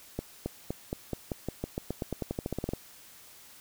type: accelerating click train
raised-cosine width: 2 ms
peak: -18 dBFS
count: 21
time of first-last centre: 0.19-2.735 s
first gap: 270 ms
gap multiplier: 0.91
effects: white hiss -53 dBFS RMS until 3.6 s